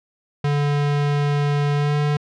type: tone with pitch glide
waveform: square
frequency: 144.9 to 147.18 Hz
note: D3 to D3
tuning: -23 to +4 cents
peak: -18 dBFS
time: 0.44-2.17 s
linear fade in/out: 5 ms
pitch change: +27 cents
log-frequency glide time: 1.75-1.96 s
effects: low-pass 4000 Hz 12 dB/octave